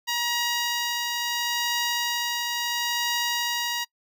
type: tone with tremolo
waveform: 10% pulse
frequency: 952 Hz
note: A#5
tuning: 36 cents sharp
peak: -15 dBFS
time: 0.07-3.85 s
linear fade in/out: 20 ms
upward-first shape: triangle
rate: 0.73 Hz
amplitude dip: 30%
effects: noise-tail reverb RT60 0.1 s tail -24 dB re dry